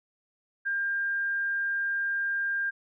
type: tone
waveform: sine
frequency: 1600 Hz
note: G6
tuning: 35 cents sharp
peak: -26 dBFS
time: 0.65-2.71 s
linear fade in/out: 20 ms
effects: none